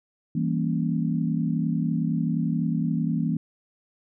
sine chord, E diminished seventh, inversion none, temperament equal, 164.81 / 196 / 233.1 / 277.2 Hz, E3 / G3 / Bb3 / Db4, 0 / 0 / 0 / 0 cents, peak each -25 / -31 / -27 / -31 dBFS, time 0.35-3.37 s, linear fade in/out 5 ms, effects none

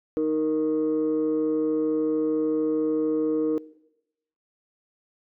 sine tone pair together, 311.1 / 466.7 Hz, D#4 / A#4, 0 / +2 cents, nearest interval perfect fifth, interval 702 cents, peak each -23 dBFS, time 0.17-3.58 s, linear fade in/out 0 ms, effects noise-tail reverb RT60 0.9 s tail -21 dB re dry + tanh soft clip ceiling -17 dBFS

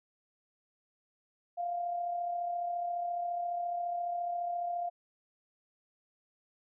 sine tone with amplitude modulation, 698.5 Hz, F5, in tune, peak -30 dBFS, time 1.57-4.9 s, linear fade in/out 20 ms, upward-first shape sine, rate 34.5 Hz, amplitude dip 40%, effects none

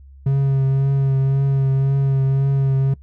triangle tone with vibrato, 136.1 Hz, C#3, 31 cents flat, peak -12 dBFS, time 0.26-2.94 s, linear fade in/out 5 ms, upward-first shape triangle, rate 1.9 Hz, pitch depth 25 cents each way, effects noise-tail reverb RT60 0.1 s tail -22 dB re dry + added 68 Hz sine -40 dBFS peak until 3.02 s

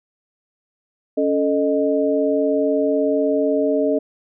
sine tone cluster, 279.1 / 439.3 / 617 Hz, C#4 / A4 / D#5, +12 / -3 / -15 cents, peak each -20 dBFS, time 1.17-3.99 s, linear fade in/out 10 ms, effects none

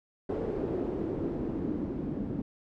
white noise with low-pass filter sweep, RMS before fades -33 dBFS, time 0.29-2.42 s, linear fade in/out 5 ms, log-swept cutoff 420 to 260 Hz, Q 2.7, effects none

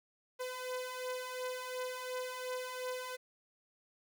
sawtooth beating tone pair, 504 / 506.8 Hz, B4 / B4, +35 / +45 cents, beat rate 2.8 Hz, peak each -40 / -36 dBFS, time 0.39-3.17 s, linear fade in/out 20 ms, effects none

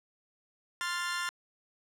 sawtooth chord, F major, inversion second, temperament equal, 1046.5 / 1396.9 / 1760 Hz, C6 / F6 / A6, 0 / 0 / 0 cents, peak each -33 / -32 / -33 dBFS, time 0.81-1.29 s, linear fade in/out 0 ms, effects low-pass 10000 Hz 12 dB/octave

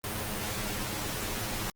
pink noise with comb filter, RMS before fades -34 dBFS, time 0.04-1.7 s, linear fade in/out 0 ms, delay 9.5 ms, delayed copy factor +0.75, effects Opus 32 kbps

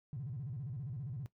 triangle tone with vibrato, 130.1 Hz, C3, 9 cents flat, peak -35 dBFS, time 0.13-1.26 s, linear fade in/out 0 ms, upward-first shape square, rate 15 Hz, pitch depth 220 cents each way, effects noise-tail reverb RT60 0.1 s tail -19 dB re dry + tanh soft clip ceiling -37 dBFS

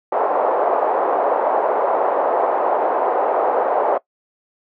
white band-pass noise, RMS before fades -18 dBFS, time 0.12-3.98 s, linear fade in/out 5 ms, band 460 to 850 Hz, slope 24 dB/octave, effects noise-tail reverb RT60 0.1 s tail -20 dB re dry

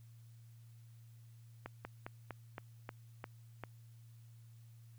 slowing click train, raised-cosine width 0.5 ms, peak -28 dBFS, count 8, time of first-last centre 1.66-3.637 s, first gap 190 ms, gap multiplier 1.13, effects added 115 Hz sine -55 dBFS peak until 4.98 s + white hiss -73 dBFS RMS until 4.98 s

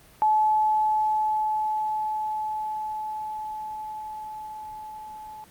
sine tone with level ramp, 860 Hz, A5, 40 cents flat, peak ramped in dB -17 to -38 dBFS, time 0.22-5.44 s, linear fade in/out 0 ms, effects pink hiss -53 dBFS RMS until 5.5 s + Opus 24 kbps

